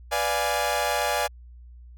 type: chord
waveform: sawtooth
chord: B diminished seventh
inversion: none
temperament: equal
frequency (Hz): 493.9 / 587.3 / 698.5 / 830.6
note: B4 / D5 / F5 / Ab5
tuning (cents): 0 / 0 / 0 / 0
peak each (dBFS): -28 / -24 / -26 / -23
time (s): 0.11-1.28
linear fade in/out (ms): 20
effects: added 60 Hz sine -43 dBFS peak until 1.97 s